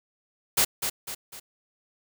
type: noise with echo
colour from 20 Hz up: white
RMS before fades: -21 dBFS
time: 0.57-0.65 s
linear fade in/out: 10 ms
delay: 250 ms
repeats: 3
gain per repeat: -7 dB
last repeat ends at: 1.4 s
effects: none